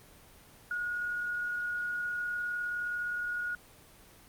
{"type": "tone with amplitude modulation", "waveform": "sine", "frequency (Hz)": 1445, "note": "F#6", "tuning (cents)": -41, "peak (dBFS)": -30, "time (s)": [0.71, 3.55], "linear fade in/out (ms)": 2, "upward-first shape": "sine", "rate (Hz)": 39.5, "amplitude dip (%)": 25, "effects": ["pink hiss -56 dBFS RMS until 4.28 s", "Opus 24 kbps"]}